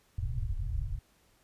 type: low-pass noise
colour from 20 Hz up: pink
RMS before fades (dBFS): -33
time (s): 0.18-0.99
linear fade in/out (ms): 5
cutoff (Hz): 130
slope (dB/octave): 96
effects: pink hiss -67 dBFS RMS until 1.43 s + resampled to 32000 Hz